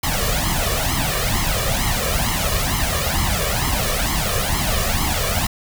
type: noise with flanger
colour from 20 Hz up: pink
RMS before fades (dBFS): -20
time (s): 0.03-5.47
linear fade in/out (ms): 5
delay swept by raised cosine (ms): 0.96 to 1.74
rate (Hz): 2.2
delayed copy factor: +0.8
effects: none